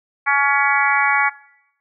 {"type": "harmonic tone", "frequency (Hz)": 281.3, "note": "C#4", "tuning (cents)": 26, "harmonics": [3, 4, 5, 6, 7, 8], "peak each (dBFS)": [-21, -21, -21, -21, -21, -21], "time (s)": [0.26, 1.3], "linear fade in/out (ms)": 20, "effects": ["noise-tail reverb RT60 0.8 s tail -20 dB re dry"]}